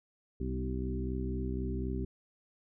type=harmonic tone with a mistuned harmonic; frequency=64 Hz; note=C2; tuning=38 cents flat; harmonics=1 / 2 / 3 / 4 / 5 / 6; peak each=-35 / -40 / -41 / -40 / -44 / -41 dBFS; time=0.4-2.05 s; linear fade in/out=5 ms; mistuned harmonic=4; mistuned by=-18 cents; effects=none